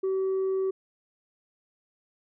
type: tone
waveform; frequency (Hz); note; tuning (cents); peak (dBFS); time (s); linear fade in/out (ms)
sine; 381.8; G4; -46; -22; 0.03-0.71; 10
effects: tanh soft clip ceiling -23 dBFS